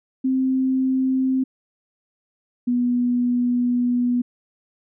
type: tone pair in turn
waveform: sine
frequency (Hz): 261.6 / 244.6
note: C4 / B3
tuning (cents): 0 / -16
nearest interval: minor second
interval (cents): 116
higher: first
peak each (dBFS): -17 / -17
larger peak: neither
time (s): 0.24-1.44 / 2.67-4.22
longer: second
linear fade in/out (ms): 10
effects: none